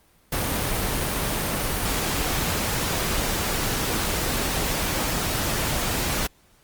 pink noise, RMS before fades -25 dBFS, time 0.32-6.27 s, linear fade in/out 5 ms, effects pink hiss -59 dBFS RMS until 6.63 s + Opus 32 kbps

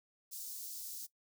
white high-pass noise, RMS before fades -45 dBFS, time 0.31-1.07 s, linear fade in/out 20 ms, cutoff 4800 Hz, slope 24 dB/octave, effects noise-tail reverb RT60 0.1 s tail -18 dB re dry

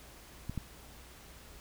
clicks, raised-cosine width 5 ms, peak -24 / -22 dBFS, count 2, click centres 0.496 / 0.577 s, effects added 60 Hz sine -57 dBFS peak until 1.6 s + pink hiss -54 dBFS RMS until 1.6 s

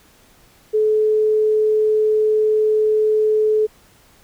sine tone, 430.4 Hz, A4, 38 cents flat, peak -13 dBFS, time 0.73-3.67 s, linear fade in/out 20 ms, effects pink hiss -52 dBFS RMS until 4.23 s

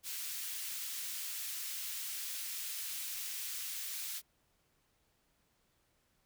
white high-pass noise, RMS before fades -41 dBFS, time 0.03-4.22 s, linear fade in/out 50 ms, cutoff 2100 Hz, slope 12 dB/octave, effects pink hiss -75 dBFS RMS until 6.25 s

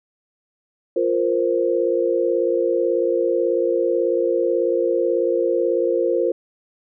sine chord, F suspended fourth, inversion none, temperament just, 349.2 / 465.6 / 523.8 Hz, F4 / Bb4 / C5, 0 / -2 / +2 cents, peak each -21 dBFS, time 0.96-6.32 s, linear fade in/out 5 ms, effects none

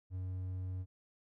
triangle tone, 92.5 Hz, F#2, in tune, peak -35 dBFS, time 0.1-0.86 s, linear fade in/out 50 ms, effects none

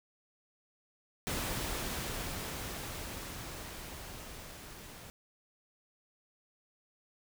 pink noise with level ramp, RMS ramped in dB -35 to -50 dBFS, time 1.27-5.1 s, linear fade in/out 0 ms, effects none

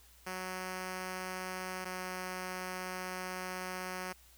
5% pulse tone pair in turn, 185 / 184.04 Hz, F#3 / F#3, 0 / -9 cents, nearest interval unison, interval 9 cents, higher first, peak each -27 dBFS, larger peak neither, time 0.26-1.85 / 1.85-4.13 s, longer second, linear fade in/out 10 ms, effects added 60 Hz sine -62 dBFS peak until 4.37 s + white hiss -62 dBFS RMS until 4.37 s

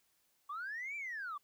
sine linear two-way sweep, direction up then down, 1108.7 to 2371 to 1108.7 Hz, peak -38 dBFS, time 0.49-1.38 s, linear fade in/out 10 ms, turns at 0.96 s, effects tanh soft clip ceiling -36 dBFS + white hiss -75 dBFS RMS until 1.43 s

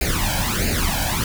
pink noise with flanger, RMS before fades -21 dBFS, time 0.01-1.24 s, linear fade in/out 2 ms, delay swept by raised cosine 0.43 to 1.28 ms, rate 1.5 Hz, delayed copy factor +0.8, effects none

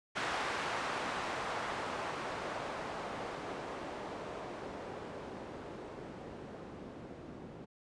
blue noise with low-pass filter sweep, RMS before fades -41 dBFS, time 0.15-7.66 s, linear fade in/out 20 ms, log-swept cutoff 1300 to 280 Hz, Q 0.82, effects resampled to 22050 Hz

